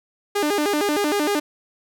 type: tone with vibrato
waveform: sawtooth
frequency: 349.2 Hz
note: F4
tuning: in tune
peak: -15 dBFS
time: 0.35-1.4 s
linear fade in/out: 10 ms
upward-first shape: square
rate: 6.5 Hz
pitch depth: 270 cents each way
effects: none